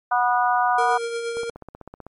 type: harmonic tone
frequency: 244.7 Hz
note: B3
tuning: 16 cents flat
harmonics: 3 / 4 / 5 / 6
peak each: -20 / -22 / -24 / -26 dBFS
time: 0.11-0.98 s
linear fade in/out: 10 ms
type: tone with tremolo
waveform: square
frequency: 466.2 Hz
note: A#4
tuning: in tune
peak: -24 dBFS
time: 0.78-1.5 s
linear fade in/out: 5 ms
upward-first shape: triangle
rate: 8.5 Hz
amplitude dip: 45%
type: click train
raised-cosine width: 1 ms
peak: -24 dBFS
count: 12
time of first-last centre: 1.37-2.066 s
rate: 15.8 Hz
effects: MP3 48 kbps